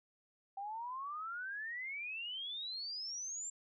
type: exponential sweep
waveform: sine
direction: up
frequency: 774 to 7459 Hz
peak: -40 dBFS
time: 0.57-3.5 s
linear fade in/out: 5 ms
effects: none